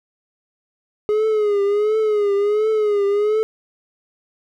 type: tone with vibrato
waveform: triangle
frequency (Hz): 418.4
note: G#4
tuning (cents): +13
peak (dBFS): -13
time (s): 1.09-3.43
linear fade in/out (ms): 0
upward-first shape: triangle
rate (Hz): 1.4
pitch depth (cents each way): 90
effects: none